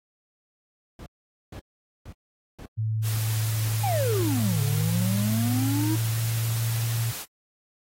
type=noise bursts; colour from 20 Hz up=brown; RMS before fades=-37 dBFS; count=7; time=0.99-4.254 s; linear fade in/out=2 ms; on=72 ms; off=460 ms
type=tone with pitch glide; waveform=sine; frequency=109.8 to 115.19 Hz; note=A2 to A#2; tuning=-3 to -20 cents; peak=-23 dBFS; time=2.77-7.12 s; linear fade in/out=20 ms; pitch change=+83 cents; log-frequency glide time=4.9-6.94 s
type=noise; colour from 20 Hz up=white; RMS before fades=-35 dBFS; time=3.02-7.26 s; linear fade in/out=50 ms
type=exponential two-way sweep; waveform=triangle; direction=down then up; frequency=845 to 140.4 to 326.1 Hz; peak=-23 dBFS; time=3.83-5.96 s; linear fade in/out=10 ms; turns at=4.62 s
effects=high-pass 60 Hz 12 dB/octave + AAC 48 kbps